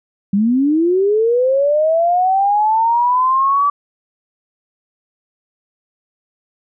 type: linear sweep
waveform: sine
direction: up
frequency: 191.5 to 1157 Hz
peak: -11 dBFS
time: 0.33-3.7 s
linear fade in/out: 5 ms
effects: none